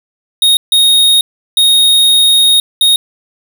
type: tone bursts at uneven times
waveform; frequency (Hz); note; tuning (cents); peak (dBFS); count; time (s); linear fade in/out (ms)
square; 3729; A#7; 0; -6; 4; 0.42-0.57 / 0.72-1.21 / 1.57-2.6 / 2.81-2.96; 2
effects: none